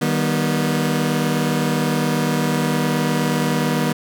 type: chord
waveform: sawtooth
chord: Eb augmented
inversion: none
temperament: just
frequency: 155.56 / 194.45 / 243.1 Hz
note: Eb3 / G3 / B3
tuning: 0 / -14 / -27 cents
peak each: -17 / -20 / -17 dBFS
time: 0.01-3.93 s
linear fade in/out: 10 ms
effects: none